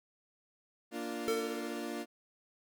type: chord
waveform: 30% pulse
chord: Bb major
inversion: none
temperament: equal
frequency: 233.1 / 293.7 / 349.2 Hz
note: Bb3 / D4 / F4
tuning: 0 / 0 / 0 cents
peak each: -39 dBFS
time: 0.91-2.06 s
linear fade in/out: 50 ms
type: tone with exponential decay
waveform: square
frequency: 451.2 Hz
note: A4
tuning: 44 cents sharp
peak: -29 dBFS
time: 1.28-2.02 s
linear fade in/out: 0 ms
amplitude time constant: 160 ms
effects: none